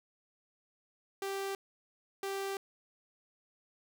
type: tone bursts at uneven times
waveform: sawtooth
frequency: 391.7 Hz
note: G4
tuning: 1 cent flat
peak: -31 dBFS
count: 2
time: 1.22-1.55 / 2.23-2.57 s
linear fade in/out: 2 ms
effects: none